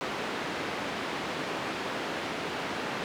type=band-pass noise; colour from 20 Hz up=pink; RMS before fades=-34 dBFS; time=0.01-3.04 s; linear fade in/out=0 ms; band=240 to 3100 Hz; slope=12 dB/octave; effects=none